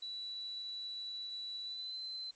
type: tone with pitch glide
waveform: sine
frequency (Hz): 3944 to 4069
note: B7 to C8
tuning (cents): -3 to -49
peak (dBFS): -40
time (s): 0.02-2.31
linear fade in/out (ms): 5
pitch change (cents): +54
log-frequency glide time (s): 1.63-2
effects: white hiss -66 dBFS RMS until 2.35 s + MP3 32 kbps